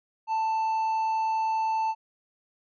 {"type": "tone", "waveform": "triangle", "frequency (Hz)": 885, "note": "A5", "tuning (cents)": 10, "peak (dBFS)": -22, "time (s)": [0.27, 1.95], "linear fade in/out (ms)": 50, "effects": ["resampled to 16000 Hz"]}